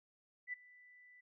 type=tone with ADSR envelope; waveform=sine; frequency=1984 Hz; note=B6; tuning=7 cents sharp; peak=-37 dBFS; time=0.47-1.21 s; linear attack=60 ms; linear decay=13 ms; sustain=-22 dB; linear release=10 ms; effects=none